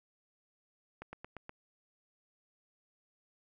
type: slowing click train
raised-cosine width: 0.5 ms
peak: -29 dBFS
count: 5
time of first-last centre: 1.02-1.494 s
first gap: 110 ms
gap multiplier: 1.05
effects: none